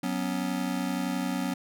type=chord; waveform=square; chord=F# suspended fourth; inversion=none; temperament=just; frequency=185 / 246.7 / 277.5 Hz; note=F#3 / B3 / C#4; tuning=0 / -2 / +2 cents; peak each=-33 dBFS; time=0.03-1.54 s; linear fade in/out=5 ms; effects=none